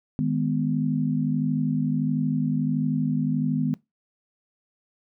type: chord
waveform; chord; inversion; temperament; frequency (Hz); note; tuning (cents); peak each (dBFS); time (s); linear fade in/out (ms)
sine; G# minor; second; just; 155.74 / 207.7 / 249.2; D#3 / G#3 / B3; +2 / 0 / +16; -25 / -28 / -25; 0.19-3.74; 0
effects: noise-tail reverb RT60 0.2 s tail -21 dB re dry